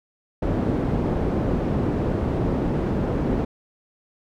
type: low-pass noise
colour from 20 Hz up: white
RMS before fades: -23 dBFS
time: 0.42-3.45 s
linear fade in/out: 5 ms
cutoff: 340 Hz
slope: 12 dB/octave
effects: none